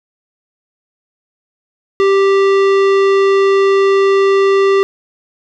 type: tone with tanh clipping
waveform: sine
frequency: 392 Hz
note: G4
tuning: in tune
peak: -10 dBFS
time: 2-4.83 s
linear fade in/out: 0 ms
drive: 17 dB
effects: none